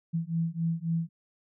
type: beating tone pair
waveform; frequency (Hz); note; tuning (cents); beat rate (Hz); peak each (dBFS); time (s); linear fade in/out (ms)
sine; 163.8 / 167.5; E3 / E3; -11 / +28; 3.7; -30; 0.13-1.09; 20
effects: none